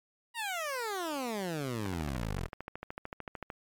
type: exponential sweep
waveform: 15% pulse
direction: down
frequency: 970 to 38.63 Hz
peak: -27 dBFS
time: 0.34-2.49 s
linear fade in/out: 50 ms
type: click train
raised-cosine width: 0.5 ms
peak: -24 dBFS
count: 23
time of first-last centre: 1.86-3.502 s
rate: 13.4 Hz
effects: MP3 96 kbps